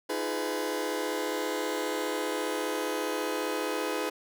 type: chord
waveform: sawtooth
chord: F half-diminished seventh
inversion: third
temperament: just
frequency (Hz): 314.3 / 349.2 / 419.1 / 502.9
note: Eb4 / F4 / Ab4 / Cb5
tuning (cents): +18 / 0 / +16 / +31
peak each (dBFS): -31 / -34 / -30 / -30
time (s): 0.09-4.1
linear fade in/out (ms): 10
effects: none